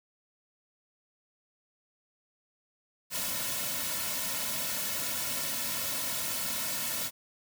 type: noise with comb filter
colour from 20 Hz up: white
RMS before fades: -33 dBFS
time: 3.1-7.11 s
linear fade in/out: 50 ms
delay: 2.5 ms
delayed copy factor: -0.75
effects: none